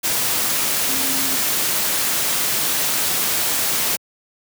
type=tone in noise; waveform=sine; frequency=266.9 Hz; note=C4; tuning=35 cents sharp; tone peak=-30 dBFS; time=0.88-1.37 s; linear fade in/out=20 ms; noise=white; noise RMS=-20 dBFS; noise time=0.03-3.97 s; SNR=-13 dB; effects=high-pass 100 Hz 12 dB/octave